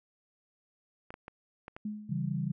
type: clicks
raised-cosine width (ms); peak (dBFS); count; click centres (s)
0.5; -28; 5; 1.105 / 1.141 / 1.281 / 1.681 / 1.765
type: tone with exponential decay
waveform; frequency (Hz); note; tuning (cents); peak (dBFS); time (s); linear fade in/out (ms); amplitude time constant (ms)
sine; 211; G#3; +28; -31; 1.85-2.41; 5; 120
type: chord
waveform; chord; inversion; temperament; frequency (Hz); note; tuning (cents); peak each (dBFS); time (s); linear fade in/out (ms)
sine; C# diminished; none; equal; 138.59 / 164.81 / 196; C#3 / E3 / G3; 0 / 0 / 0; -34 / -34 / -35; 2.09-2.52; 10
effects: none